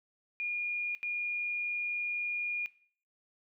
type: tone bursts at uneven times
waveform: sine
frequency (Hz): 2428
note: D#7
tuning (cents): -43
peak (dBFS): -32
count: 2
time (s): 0.4-0.95 / 1.03-2.66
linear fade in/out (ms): 0
effects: noise-tail reverb RT60 0.5 s tail -18 dB re dry